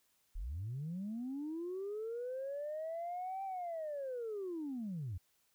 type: linear two-way sweep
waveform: sine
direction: up then down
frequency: 32.7 to 784 to 80.1 Hz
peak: -37 dBFS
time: 0.35-5.18 s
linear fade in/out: 10 ms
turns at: 3.44 s
effects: tanh soft clip ceiling -35 dBFS + white hiss -75 dBFS RMS until 5.54 s